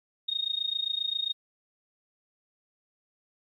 sine tone with amplitude modulation, 3715 Hz, A#7, 7 cents flat, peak -24 dBFS, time 0.28-1.33 s, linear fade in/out 10 ms, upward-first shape sine, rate 27.5 Hz, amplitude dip 90%, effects 11-bit

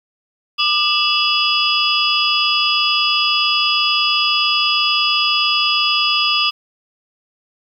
sine tone cluster, 1195 / 2660 / 2931 / 3373 / 4933 Hz, D6 / E7 / F#7 / G#7 / D#8, +30 / +15 / -17 / +26 / -16 cents, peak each -20 dBFS, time 0.58-6.51 s, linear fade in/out 20 ms, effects 8-bit

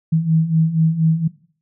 sine beating tone pair, 158.3 / 162.5 Hz, D#3 / E3, +30 / -24 cents, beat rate 4.2 Hz, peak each -19 / -15 dBFS, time 0.12-1.28 s, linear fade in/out 10 ms, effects noise-tail reverb RT60 0.5 s tail -19 dB re dry

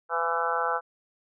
harmonic tone with a mistuned harmonic, 167.2 Hz, E3, 25 cents sharp, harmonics 3 / 4 / 5 / 6 / 7 / 8 / 9, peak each -32 / -34 / -31 / -33 / -34 / -29 / -34 dBFS, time 0.09-0.81 s, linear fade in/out 50 ms, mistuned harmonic 4, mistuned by +23 cents, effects none

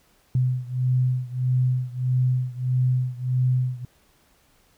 sine beating tone pair, 126.4 / 128 Hz, B2 / C3, +41 / -38 cents, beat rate 1.6 Hz, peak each -22 / -24 dBFS, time 0.35-3.85 s, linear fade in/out 2 ms, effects pink hiss -61 dBFS RMS until 4.77 s

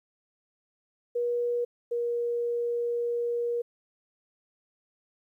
sine tone pair in turn, 480.5 / 475 Hz, B4 / A#4, -48 / +33 cents, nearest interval unison, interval 19 cents, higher first, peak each -25 / -26 dBFS, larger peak first, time 1.15-1.65 / 1.91-3.62 s, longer second, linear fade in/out 10 ms, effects 11-bit

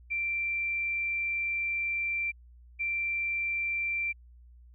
sine tone pair in turn, 2354 / 2354 Hz, D7 / D7, +3 / +3 cents, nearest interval unison, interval 0 cents, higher neither, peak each -28 dBFS, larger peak neither, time 0.1-2.32 / 2.79-4.13 s, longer first, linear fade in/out 20 ms, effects added 60 Hz sine -51 dBFS peak until 4.74 s

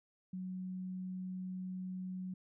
sine tone, 185 Hz, F#3, in tune, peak -39 dBFS, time 0.33-2.34 s, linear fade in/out 5 ms, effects none

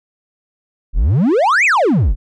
triangle exponential two-way sweep, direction up then down, 32.7 to 2637 to 32.7 Hz, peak -8 dBFS, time 0.93-2.16 s, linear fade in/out 50 ms, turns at 1.65 s, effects resampled to 22050 Hz

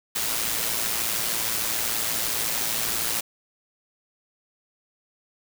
white noise with amplitude modulation, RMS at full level -24 dBFS, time 0.15-3.21 s, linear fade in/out 10 ms, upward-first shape sine, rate 113 Hz, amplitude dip 50%, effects none

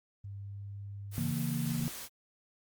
sine tone with pitch glide, 99.7 to 100.34 Hz, G2 to G2, +30 to +41 cents, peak -40 dBFS, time 0.24-1.32 s, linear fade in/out 5 ms, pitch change +11 cents, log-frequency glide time 0.45-0.64 s
white noise, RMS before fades -43 dBFS, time 1.11-2.09 s, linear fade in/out 50 ms
sine chord, A# diminished, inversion first, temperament equal, 138.59 / 164.81 / 233.1 Hz, C#3 / E3 / A#3, 0 / 0 / 0 cents, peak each -35 dBFS, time 1.18-1.88 s, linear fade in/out 0 ms
effects Opus 32 kbps

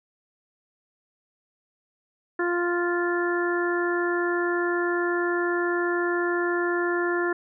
harmonic tone, 349.2 Hz, F4, in tune, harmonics 1 / 2 / 3 / 4 / 5, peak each -24 / -34 / -33 / -31 / -30 dBFS, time 2.39-7.33 s, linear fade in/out 5 ms, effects none

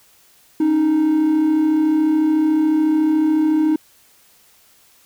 triangle tone pair together, 277.2 / 311.1 Hz, C#4 / D#4, 0 / 0 cents, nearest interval major second, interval 200 cents, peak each -21 / -11 dBFS, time 0.6-3.76 s, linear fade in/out 5 ms, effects tanh soft clip ceiling -6 dBFS + white hiss -53 dBFS RMS until 5.05 s

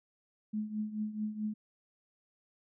sine tone with tremolo, 213.4 Hz, G#3, 47 cents sharp, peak -30 dBFS, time 0.53-1.54 s, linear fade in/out 10 ms, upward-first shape triangle, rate 4.6 Hz, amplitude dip 80%, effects none

